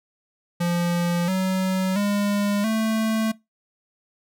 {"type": "tone with pitch steps", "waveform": "square", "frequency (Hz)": [173.3, 187.9, 203.7, 220.9], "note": ["F3", "F#3", "G#3", "A3"], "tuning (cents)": [-13, 27, -33, 7], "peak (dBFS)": -21, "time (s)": [0.6, 3.32], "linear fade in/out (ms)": 10, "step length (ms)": 680, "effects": ["noise-tail reverb RT60 0.2 s tail -21 dB re dry"]}